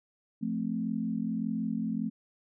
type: chord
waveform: sine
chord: F major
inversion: none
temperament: equal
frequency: 174.61 / 220 / 261.6 Hz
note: F3 / A3 / C4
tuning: 0 / 0 / 0 cents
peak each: -36 / -31 / -35 dBFS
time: 0.41-2.1 s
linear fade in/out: 20 ms
effects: none

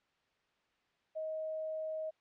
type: tone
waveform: sine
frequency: 630 Hz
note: D#5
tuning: 21 cents sharp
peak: -36 dBFS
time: 1.15-2.11 s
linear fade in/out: 20 ms
effects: white hiss -75 dBFS RMS until 2.2 s + low-pass 3000 Hz 12 dB/octave

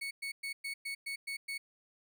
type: tone bursts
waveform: 35% pulse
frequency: 2217 Hz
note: C#7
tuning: in tune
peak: -35 dBFS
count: 8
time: 0.01-1.58 s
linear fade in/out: 10 ms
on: 100 ms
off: 110 ms
effects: none

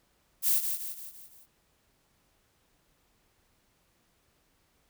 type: noise with echo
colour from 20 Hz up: violet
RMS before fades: -25 dBFS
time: 0.42-0.62 s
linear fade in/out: 50 ms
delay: 170 ms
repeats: 5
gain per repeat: -6 dB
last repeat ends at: 1.47 s
effects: pink hiss -70 dBFS RMS until 4.89 s

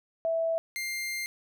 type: tone pair in turn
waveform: sine / sawtooth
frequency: 657 / 2100 Hz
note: E5 / C7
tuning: -6 / +6 cents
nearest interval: octave + minor sixth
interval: 2012 cents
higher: second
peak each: -25 / -28 dBFS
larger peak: first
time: 0.25-0.58 / 0.76-1.26 s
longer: second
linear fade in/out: 0 ms
effects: none

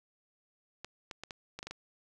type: clicks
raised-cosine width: 0.2 ms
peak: -24 dBFS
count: 8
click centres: 0.846 / 1.112 / 1.236 / 1.308 / 1.59 / 1.629 / 1.67 / 1.71 s
effects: none

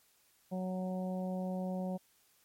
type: harmonic tone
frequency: 185 Hz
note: F#3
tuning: in tune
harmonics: 1 / 2 / 3 / 4 / 5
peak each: -35 / -48 / -41 / -46 / -54 dBFS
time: 0.51-1.98 s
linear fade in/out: 20 ms
effects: white hiss -69 dBFS RMS until 2.44 s + MP3 64 kbps

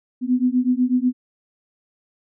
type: beating tone pair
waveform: sine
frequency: 246.9 / 255 Hz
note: B3 / C4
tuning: 0 / -44 cents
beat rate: 8.1 Hz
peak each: -19 / -19 dBFS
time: 0.21-1.13 s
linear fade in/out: 50 ms
effects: none

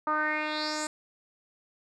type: tone with low-pass filter sweep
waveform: 10% pulse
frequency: 305.4 Hz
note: D#4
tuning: 32 cents flat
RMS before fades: -30 dBFS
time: 0.07-0.87 s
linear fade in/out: 2 ms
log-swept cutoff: 1100 to 8200 Hz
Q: 4.8
effects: none

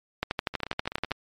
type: two click trains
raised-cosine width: 0.3 ms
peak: -20 / -10 dBFS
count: 10 / 12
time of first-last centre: 0.54-1.11 / 0.23-1.117 s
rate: 15.8 / 12.4 Hz
effects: MP3 64 kbps

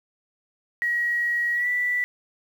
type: tone with pitch glide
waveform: sine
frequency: 1906 to 1967.5 Hz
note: A#6 to B6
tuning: +38 to -7 cents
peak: -21 dBFS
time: 0.82-2.04 s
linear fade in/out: 0 ms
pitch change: +55 cents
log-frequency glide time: 1.54-1.68 s
effects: 8-bit

